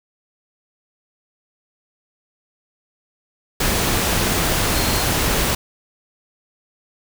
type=tone in noise; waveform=sine; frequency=4225 Hz; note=C8; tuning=16 cents sharp; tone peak=-29 dBFS; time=4.75-5.03 s; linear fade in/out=5 ms; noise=pink; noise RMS=-19 dBFS; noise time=3.6-5.55 s; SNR=-13 dB; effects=none